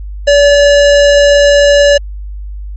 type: tone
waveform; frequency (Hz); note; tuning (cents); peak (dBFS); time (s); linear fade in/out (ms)
square; 574; D5; -40; -4; 0.27-1.98; 10
effects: added 50 Hz sine -20 dBFS peak until 2.76 s + MP3 32 kbps